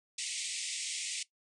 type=band-pass noise; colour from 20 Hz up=white; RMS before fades=-38 dBFS; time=0.18-1.23 s; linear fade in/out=5 ms; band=2000 to 9200 Hz; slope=96 dB/octave; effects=noise-tail reverb RT60 0.1 s tail -17 dB re dry